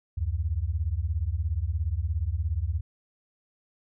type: beating tone pair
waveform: sine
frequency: 72 / 89 Hz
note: D2 / F2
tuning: -34 / +33 cents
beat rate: 17 Hz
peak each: -28 dBFS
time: 0.17-2.81 s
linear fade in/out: 10 ms
effects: none